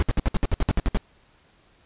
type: noise bursts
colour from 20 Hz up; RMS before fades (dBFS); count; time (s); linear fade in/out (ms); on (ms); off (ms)
brown; -19; 12; 0-0.971; 0; 25; 61
effects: pink hiss -59 dBFS RMS until 1.85 s + resampled to 8000 Hz